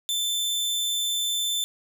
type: tone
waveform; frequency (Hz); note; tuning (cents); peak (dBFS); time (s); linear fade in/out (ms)
sawtooth; 3539; A7; +9; -21; 0.09-1.64; 0
effects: none